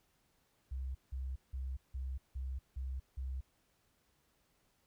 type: tone bursts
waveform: sine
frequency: 65.41 Hz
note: C2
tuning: in tune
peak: -37 dBFS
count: 7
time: 0.71-3.41 s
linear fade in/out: 10 ms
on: 240 ms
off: 170 ms
effects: pink hiss -75 dBFS RMS until 4.86 s